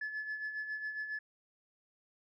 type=tone with tremolo; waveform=sine; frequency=1722 Hz; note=A6; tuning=38 cents flat; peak=-33 dBFS; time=0.01-1.19 s; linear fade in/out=5 ms; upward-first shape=sine; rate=7.3 Hz; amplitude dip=60%; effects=tanh soft clip ceiling -33 dBFS